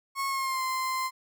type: tone with pitch glide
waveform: 35% pulse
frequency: 1094 to 1040.4 Hz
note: C#6 to C6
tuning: -23 to -10 cents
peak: -26 dBFS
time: 0.15-1.11 s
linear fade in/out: 50 ms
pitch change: -87 cents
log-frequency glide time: 0.28-0.63 s
effects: none